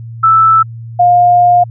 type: tone pair in turn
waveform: sine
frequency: 1318.5 / 708.4 Hz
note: E6 / F5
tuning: 0 / +24 cents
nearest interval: major seventh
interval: 1076 cents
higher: first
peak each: -4 dBFS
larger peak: neither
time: 0.23-0.63 / 0.99-1.64 s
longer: second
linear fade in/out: 10 ms
effects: added 115 Hz sine -24 dBFS peak until 1.7 s